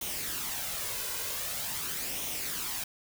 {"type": "noise with flanger", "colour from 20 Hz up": "white", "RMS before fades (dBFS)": -35, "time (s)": [0.01, 2.84], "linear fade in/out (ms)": 5, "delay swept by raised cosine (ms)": [0.32, 2.02], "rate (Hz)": 0.45, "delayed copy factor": 0.5, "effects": []}